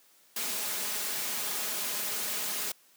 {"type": "noise with comb filter", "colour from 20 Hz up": "white", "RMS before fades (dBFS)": -33, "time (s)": [0.36, 2.72], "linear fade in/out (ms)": 5, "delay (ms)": 4.8, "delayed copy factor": 0.5, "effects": ["white hiss -62 dBFS RMS until 2.96 s", "high-pass 200 Hz 12 dB/octave"]}